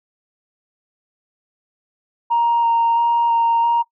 sine tone with vibrato, 932.3 Hz, A#5, in tune, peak -12 dBFS, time 2.3-3.83 s, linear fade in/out 20 ms, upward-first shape square, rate 1.5 Hz, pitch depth 10 cents each way, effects noise-tail reverb RT60 0.1 s tail -21 dB re dry + tanh soft clip ceiling -10 dBFS

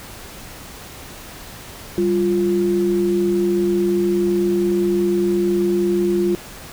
sine tone pair together, 196.37 / 349.9 Hz, G3 / F4, +3 / +3 cents, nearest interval minor seventh, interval 1000 cents, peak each -21 / -16 dBFS, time 1.98-6.35 s, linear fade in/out 0 ms, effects pink hiss -37 dBFS RMS until 6.72 s

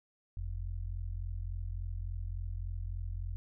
sine tone pair together, 43.5 / 87 Hz, F1 / F2, -6 / -6 cents, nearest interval octave, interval 1200 cents, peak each -37 / -39 dBFS, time 0.37-3.36 s, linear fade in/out 0 ms, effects none

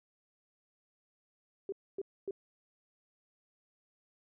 sine tone bursts, 392 Hz, G4, in tune, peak -34 dBFS, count 3, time 1.69-2.309 s, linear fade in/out 2 ms, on 33 ms, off 260 ms, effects none

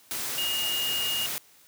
sine tone in noise, 2853 Hz, F7, 36 cents sharp, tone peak -27 dBFS, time 0.38-1.26 s, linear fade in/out 0 ms, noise white, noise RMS -32 dBFS, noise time 0.11-1.38 s, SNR +2 dB, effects white hiss -57 dBFS RMS until 1.67 s + high-pass 80 Hz 12 dB/octave

